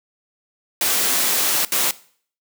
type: noise bursts at uneven times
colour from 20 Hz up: white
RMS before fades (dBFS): -19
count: 2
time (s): 0.81-1.65 / 1.72-1.91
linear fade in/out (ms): 2
effects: noise-tail reverb RT60 0.5 s tail -19 dB re dry + high-pass 200 Hz 12 dB/octave